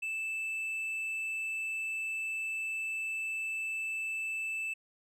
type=tone with hard clipping; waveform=triangle; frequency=2637 Hz; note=E7; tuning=in tune; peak=-34 dBFS; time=0.02-4.74 s; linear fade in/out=10 ms; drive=6 dB; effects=resampled to 32000 Hz